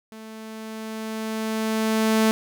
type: tone with level ramp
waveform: sawtooth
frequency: 220 Hz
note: A3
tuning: in tune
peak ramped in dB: -35 to -12 dBFS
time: 0.12-2.31 s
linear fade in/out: 0 ms
effects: none